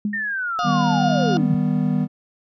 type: tone with exponential decay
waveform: sine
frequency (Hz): 207.7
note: G#3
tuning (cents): 0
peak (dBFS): -17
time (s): 0.05-0.34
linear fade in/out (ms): 2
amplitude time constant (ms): 62
type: linear sweep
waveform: sine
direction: down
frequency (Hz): 1847 to 116.54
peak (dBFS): -22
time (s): 0.13-1.55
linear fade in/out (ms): 5
type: harmonic tone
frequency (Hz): 712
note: F5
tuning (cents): +33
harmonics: 1 / 2 / 4 / 5 / 6 / 7 / 8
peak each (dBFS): -23 / -29 / -35 / -37 / -39 / -40 / -41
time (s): 0.59-1.37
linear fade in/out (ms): 0
type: chord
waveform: triangle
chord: Eb augmented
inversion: none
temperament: equal with one note detuned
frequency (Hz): 156.19 / 196 / 246.9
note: Eb3 / G3 / B3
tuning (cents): +7 / 0 / 0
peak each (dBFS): -20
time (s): 0.63-2.08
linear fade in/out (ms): 50
effects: none